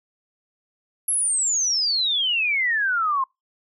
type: exponential sweep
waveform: sine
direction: down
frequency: 11340 to 1038 Hz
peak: -19 dBFS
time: 1.08-3.24 s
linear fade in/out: 5 ms
effects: noise-tail reverb RT60 0.2 s tail -26 dB re dry